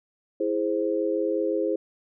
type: chord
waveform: sine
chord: E augmented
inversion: none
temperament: equal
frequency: 329.6 / 415.3 / 523.3 Hz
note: E4 / G#4 / B#4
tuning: 0 / 0 / 0 cents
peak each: -27 dBFS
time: 0.4-1.76 s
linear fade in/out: 5 ms
effects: none